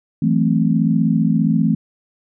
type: chord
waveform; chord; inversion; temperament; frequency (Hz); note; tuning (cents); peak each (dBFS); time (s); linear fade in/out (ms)
sine; F# half-diminished seventh; third; equal; 164.81 / 185 / 220 / 261.6; E3 / F#3 / A3 / C4; 0 / 0 / 0 / 0; -17 / -23 / -17 / -20; 0.22-1.75; 5
effects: none